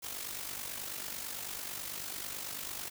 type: noise with amplitude modulation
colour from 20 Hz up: white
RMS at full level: -38 dBFS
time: 0.02-2.9 s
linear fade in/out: 20 ms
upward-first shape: sine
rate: 49.1 Hz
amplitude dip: 60%
effects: none